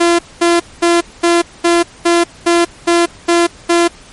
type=tone bursts; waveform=sawtooth; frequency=342.2 Hz; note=F4; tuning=35 cents flat; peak=-4 dBFS; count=10; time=0-3.88 s; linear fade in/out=10 ms; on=190 ms; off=220 ms; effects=pink hiss -39 dBFS RMS until 4.12 s + MP3 48 kbps